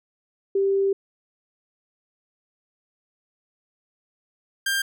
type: tone pair in turn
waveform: sine / sawtooth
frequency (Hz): 392.2 / 1593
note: G4 / G6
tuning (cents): +1 / +27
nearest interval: 2 octaves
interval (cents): 2426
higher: second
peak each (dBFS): -18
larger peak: neither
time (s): 0.55-0.93 / 4.66-4.82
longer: first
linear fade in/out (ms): 5
effects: none